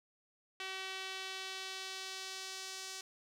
sawtooth tone with band-pass filter sweep, 380.4 Hz, F#4, 48 cents sharp, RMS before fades -44 dBFS, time 0.6-3.01 s, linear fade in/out 2 ms, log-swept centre 2900 to 5700 Hz, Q 1.3, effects none

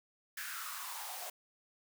white noise with high-pass filter sweep, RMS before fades -43 dBFS, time 0.37-1.3 s, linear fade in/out 5 ms, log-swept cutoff 1700 to 640 Hz, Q 5.7, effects none

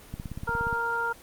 click train, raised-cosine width 5 ms, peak -22 dBFS, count 11, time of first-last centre 0.14-0.728 s, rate 17 Hz
harmonic tone, 466.2 Hz, A#4, in tune, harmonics 1 / 2 / 3, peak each -35 / -30 / -28 dBFS, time 0.47-1.13 s, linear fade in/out 10 ms
effects pink hiss -50 dBFS RMS until 1.22 s + Opus 24 kbps

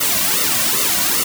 white noise with flanger, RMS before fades -17 dBFS, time 0-1.24 s, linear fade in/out 10 ms, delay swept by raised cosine 1.2 to 2.4 ms, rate 2.5 Hz, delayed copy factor -1, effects none

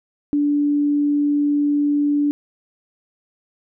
sine tone, 290.8 Hz, D4, 17 cents flat, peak -15 dBFS, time 0.33-2.31 s, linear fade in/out 0 ms, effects none

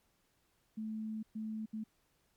sine tone bursts at uneven times, 218.1 Hz, A3, 15 cents flat, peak -37 dBFS, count 3, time 0.77-1.23 / 1.35-1.66 / 1.73-1.84 s, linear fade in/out 10 ms, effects pink hiss -75 dBFS RMS until 2.36 s + MP3 96 kbps

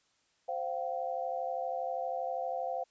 sine chord, C suspended fourth, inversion none, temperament equal with one note detuned, 523.3 / 698.5 / 771 Hz, C5 / F5 / G5, 0 / 0 / -29 cents, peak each -37 / -36 / -38 dBFS, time 0.48-2.84 s, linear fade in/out 10 ms, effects white hiss -72 dBFS RMS until 2.9 s + resampled to 16000 Hz

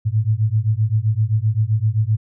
sine beating tone pair, 105.2 / 112.9 Hz, G#2 / A2, +23 / +45 cents, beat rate 7.7 Hz, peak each -18 dBFS, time 0.05-2.17 s, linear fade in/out 20 ms, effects none

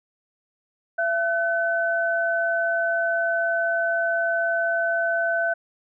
sine tone pair together, 674 / 1513 Hz, E5 / F#6, +38 / +38 cents, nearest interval octave + major second, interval 1400 cents, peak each -23 dBFS, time 0.98-5.54 s, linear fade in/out 10 ms, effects none

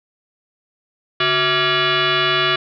sine tone with frequency modulation, 880 Hz, A5, in tune, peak -14 dBFS, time 1.2-2.56 s, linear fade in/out 5 ms, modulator 511 Hz, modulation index 5.6, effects none

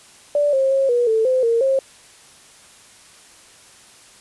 sine tone with pitch steps, 583 / 535 / 541 / 482.9 / 443.5 / 515 / 462.4 / 536 Hz, D5 / C5 / C#5 / B4 / A4 / C5 / A#4 / C5, -13 / +38 / -42 / -39 / +14 / -28 / -14 / +42 cents, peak -14 dBFS, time 0.35-1.79 s, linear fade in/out 2 ms, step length 180 ms, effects white hiss -47 dBFS RMS until 4.2 s + resampled to 24000 Hz

